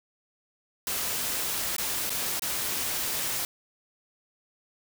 white noise with dropouts, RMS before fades -30 dBFS, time 0.87-3.45 s, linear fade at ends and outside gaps 1 ms, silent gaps 1.765-1.782 / 2.095-2.103 / 2.395-2.421 s, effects none

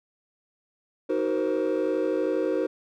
triangle chord, C half-diminished seventh, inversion first, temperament just, 314 / 376.7 / 470.9 / 523.3 Hz, Eb4 / Gb4 / Bb4 / C5, +16 / +31 / +18 / 0 cents, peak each -26 dBFS, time 1.09-2.67 s, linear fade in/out 10 ms, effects tanh soft clip ceiling -15 dBFS

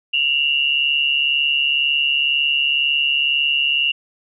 sine tone pair together, 2738 / 2880 Hz, F7 / F#7, -35 / -47 cents, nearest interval minor second, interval 88 cents, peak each -18 / -18 dBFS, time 0.13-3.92 s, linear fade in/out 10 ms, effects none

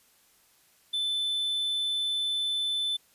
triangle tone, 3520 Hz, A7, in tune, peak -25 dBFS, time 0.93-2.97 s, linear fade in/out 10 ms, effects white hiss -63 dBFS RMS until 3.14 s + resampled to 32000 Hz

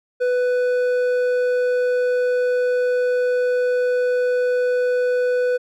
sine tone with hard clipping, 496.5 Hz, B4, 9 cents sharp, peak -18 dBFS, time 0.2-5.58 s, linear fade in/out 20 ms, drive 6 dB, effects none

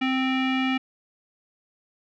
square tone with low-pass filter, 261.6 Hz, C4, in tune, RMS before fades -24 dBFS, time 0.01-0.78 s, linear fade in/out 10 ms, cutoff 2600 Hz, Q 4.7, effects none

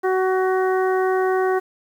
harmonic tone, 374.7 Hz, F#4, 22 cents sharp, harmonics 1 / 2 / 3 / 4 / 5, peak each -18 / -24 / -28 / -30 / -32 dBFS, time 0.03-1.6 s, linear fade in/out 20 ms, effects 8-bit

